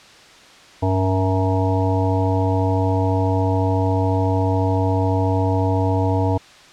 harmonic tone with a mistuned harmonic, 94 Hz, F#2, 28 cents sharp, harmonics 1 / 3 / 5 / 7 / 9 / 10, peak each -18 / -23 / -25 / -26 / -28 / -28 dBFS, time 0.82-6.38 s, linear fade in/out 10 ms, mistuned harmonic 1, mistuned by +72 cents, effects white hiss -45 dBFS RMS until 6.72 s + low-pass 5000 Hz 12 dB/octave

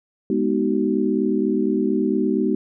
sine chord, G# minor seventh, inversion none, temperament equal with one note detuned, 207.7 / 246.9 / 311.1 / 379.7 Hz, G#3 / B3 / D#4 / F#4, 0 / 0 / 0 / +45 cents, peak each -23 dBFS, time 0.3-2.55 s, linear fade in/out 2 ms, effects none

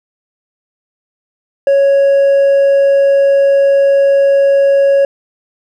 sine tone with hard clipping, 554.4 Hz, C#5, in tune, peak -7 dBFS, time 1.67-5.05 s, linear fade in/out 2 ms, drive 2 dB, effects none

